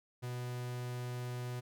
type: tone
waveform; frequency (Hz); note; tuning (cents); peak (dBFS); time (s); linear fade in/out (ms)
45% pulse; 123.47; B2; 0; -38; 0.22-1.61; 20
effects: none